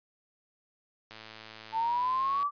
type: click train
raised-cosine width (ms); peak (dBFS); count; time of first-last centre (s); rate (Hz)
0.2; -28; 146; 1.11-2.428; 110
type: linear sweep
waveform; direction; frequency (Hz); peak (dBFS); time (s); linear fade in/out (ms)
sine; up; 880 to 1173; -26; 1.72-2.51; 50
effects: resampled to 11025 Hz